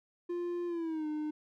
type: tone with pitch glide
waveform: triangle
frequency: 349.3 to 304.1 Hz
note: F4 to D#4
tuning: 0 to -40 cents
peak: -31 dBFS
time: 0.29-1.31 s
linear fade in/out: 10 ms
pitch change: -240 cents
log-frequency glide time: 0.67-1.07 s
effects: none